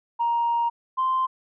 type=tone pair in turn; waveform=sine; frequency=938 / 1041.9 Hz; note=A#5 / C6; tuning=+11 / -8 cents; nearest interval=major second; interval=181 cents; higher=second; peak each=-19 dBFS; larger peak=neither; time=0.19-0.7 / 0.97-1.27 s; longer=first; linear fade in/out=20 ms; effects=tanh soft clip ceiling -16 dBFS